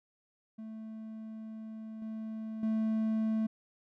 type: tone with level steps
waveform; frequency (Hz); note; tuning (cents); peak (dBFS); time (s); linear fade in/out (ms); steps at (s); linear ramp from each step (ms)
triangle; 220; A3; 0; -39 / -35 / -26; 0.58-3.47; 10; 2.02 / 2.63; 2
effects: none